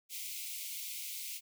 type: high-pass noise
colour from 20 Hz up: white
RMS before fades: -42 dBFS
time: 0.09-1.41 s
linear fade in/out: 50 ms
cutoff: 2100 Hz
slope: 96 dB/octave
effects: none